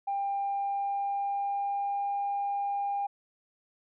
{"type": "tone with pitch glide", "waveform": "sine", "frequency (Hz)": [796, 803.9], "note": ["G5", "G5"], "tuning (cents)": [26, 43], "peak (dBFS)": -27, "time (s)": [0.07, 3.07], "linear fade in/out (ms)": 10, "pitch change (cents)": 17, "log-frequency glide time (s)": [0.3, 2.15], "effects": ["tanh soft clip ceiling -24 dBFS"]}